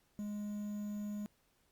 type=tone with quantisation; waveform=triangle; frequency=207.7 Hz; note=G#3; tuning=in tune; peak=-36 dBFS; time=0.19-1.26 s; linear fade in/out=0 ms; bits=10; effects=pink hiss -74 dBFS RMS until 1.71 s + Opus 48 kbps